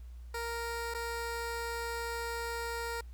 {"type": "tone with dropouts", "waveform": "15% pulse", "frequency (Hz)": 466.2, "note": "A#4", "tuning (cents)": 0, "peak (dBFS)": -29, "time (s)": [0.34, 3.01], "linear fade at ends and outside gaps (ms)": 5, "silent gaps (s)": [0.94, 0.946], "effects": ["added 60 Hz sine -44 dBFS peak until 3.13 s", "pink hiss -68 dBFS RMS until 3.13 s"]}